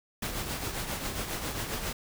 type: noise with tremolo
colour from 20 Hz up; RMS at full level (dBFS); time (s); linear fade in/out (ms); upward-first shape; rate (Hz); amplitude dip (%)
pink; -32; 0.22-1.93; 5; triangle; 7.4; 55
effects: none